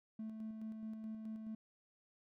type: tone with tremolo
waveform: triangle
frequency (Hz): 219.3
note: A3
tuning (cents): -6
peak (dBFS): -39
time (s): 0.19-1.55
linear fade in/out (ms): 5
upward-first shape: square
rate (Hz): 4.7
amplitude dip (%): 40
effects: tanh soft clip ceiling -37 dBFS